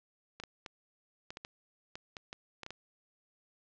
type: clicks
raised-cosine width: 0.2 ms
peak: -25 dBFS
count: 12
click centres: 0.4 / 0.437 / 0.662 / 1.305 / 1.371 / 1.449 / 1.955 / 2.168 / 2.329 / 2.633 / 2.664 / 2.706 s
effects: low-pass 6000 Hz 12 dB/octave